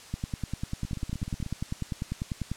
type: two click trains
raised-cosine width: 5 ms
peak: -23 / -18 dBFS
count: 11 / 25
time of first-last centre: 0.85-1.463 / 0.14-2.516 s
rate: 16.3 / 10.1 Hz
effects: white hiss -48 dBFS RMS until 2.56 s + low-pass 8000 Hz 12 dB/octave